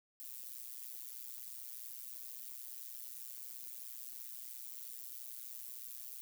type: noise with amplitude modulation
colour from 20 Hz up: violet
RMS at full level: -44 dBFS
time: 0.2-6.21 s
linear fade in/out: 0 ms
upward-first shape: sine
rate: 123 Hz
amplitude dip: 95%
effects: none